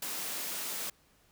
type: high-pass noise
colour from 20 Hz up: white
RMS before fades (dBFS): -37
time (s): 0.02-0.9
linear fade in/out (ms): 5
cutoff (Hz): 150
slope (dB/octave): 96
effects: pink hiss -66 dBFS RMS until 1.31 s